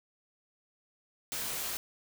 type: noise with comb filter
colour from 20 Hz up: white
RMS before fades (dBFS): -36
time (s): 1.32-1.77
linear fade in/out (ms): 0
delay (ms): 20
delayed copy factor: -0.8
effects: none